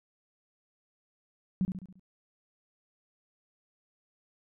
sine tone with echo, 186.5 Hz, F#3, 14 cents sharp, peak -24 dBFS, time 1.61-1.65 s, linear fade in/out 0 ms, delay 69 ms, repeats 5, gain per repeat -6 dB, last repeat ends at 1.995 s, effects none

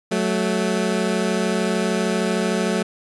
20% pulse tone pair together, 185.6 / 218.8 Hz, F#3 / A3, +6 / -9 cents, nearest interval minor third, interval 285 cents, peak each -17 dBFS, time 0.11-2.83 s, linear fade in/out 10 ms, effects resampled to 24000 Hz

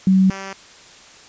sine / 5% pulse tone pair in turn, 189.5 / 193.93 Hz, F#3 / G3, +42 / -18 cents, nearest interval unison, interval 40 cents, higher second, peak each -10 / -18 dBFS, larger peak first, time 0.07-0.3 / 0.3-0.53 s, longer neither, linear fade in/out 2 ms, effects white hiss -44 dBFS RMS until 1.28 s + resampled to 16000 Hz

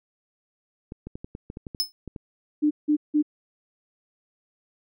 clicks, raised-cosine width 3 ms, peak -23 dBFS, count 11, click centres 0.921 / 1.07 / 1.155 / 1.245 / 1.351 / 1.501 / 1.571 / 1.668 / 1.748 / 2.077 / 2.162 s
45% pulse tone with exponential decay, 5210 Hz, E8, 21 cents flat, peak -18 dBFS, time 1.8-1.92 s, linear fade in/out 0 ms, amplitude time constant 24 ms
sine tone bursts, 299.3 Hz, D4, 33 cents sharp, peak -17 dBFS, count 3, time 2.62-3.227 s, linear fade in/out 20 ms, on 89 ms, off 170 ms
effects none

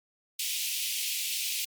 pink high-pass noise, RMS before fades -32 dBFS, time 0.39-1.65 s, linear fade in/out 5 ms, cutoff 2400 Hz, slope 48 dB/octave, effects Opus 48 kbps

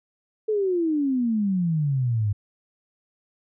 sine exponential sweep, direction down, 441.3 to 99.6 Hz, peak -20 dBFS, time 0.48-2.33 s, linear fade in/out 10 ms, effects none

